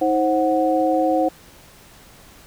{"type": "tone cluster", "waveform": "sine", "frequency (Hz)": [316.7, 530, 738], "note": ["D#4", "C5", "F#5"], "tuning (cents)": [31, 22, -5], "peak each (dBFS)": -20, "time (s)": [0.01, 1.29], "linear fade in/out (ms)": 10, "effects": ["pink hiss -47 dBFS RMS until 2.46 s"]}